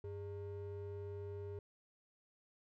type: ring-modulated tone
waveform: triangle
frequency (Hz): 251.7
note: B3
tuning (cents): +33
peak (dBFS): -38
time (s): 0.04-1.59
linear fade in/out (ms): 2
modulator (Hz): 157
effects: none